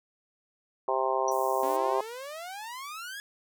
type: harmonic tone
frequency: 131.6 Hz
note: C3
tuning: 10 cents sharp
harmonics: 3 / 4 / 5 / 6 / 7 / 8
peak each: -32 / -32 / -32 / -32 / -32 / -32 dBFS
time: 0.88-2.01 s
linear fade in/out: 2 ms
type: tone with exponential decay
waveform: sine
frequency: 5830 Hz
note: F#8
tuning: 26 cents flat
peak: -30 dBFS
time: 1.28-1.37 s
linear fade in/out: 2 ms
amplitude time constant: 18 ms
type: high-pass noise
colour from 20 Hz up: white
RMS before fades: -45 dBFS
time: 1.31-1.77 s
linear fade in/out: 10 ms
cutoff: 5700 Hz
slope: 48 dB/octave
type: exponential sweep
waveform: sawtooth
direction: up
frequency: 268.7 to 1700 Hz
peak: -34 dBFS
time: 1.63-3.2 s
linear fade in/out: 0 ms
effects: none